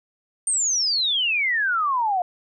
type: exponential sweep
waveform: sine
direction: down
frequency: 8930 to 697 Hz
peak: -19 dBFS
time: 0.47-2.22 s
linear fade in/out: 2 ms
effects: none